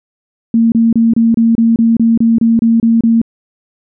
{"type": "tone bursts", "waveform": "sine", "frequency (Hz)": 228.8, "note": "A#3", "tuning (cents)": -32, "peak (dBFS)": -6, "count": 13, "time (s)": [0.54, 3.216], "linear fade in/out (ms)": 2, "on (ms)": 180, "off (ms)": 28, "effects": []}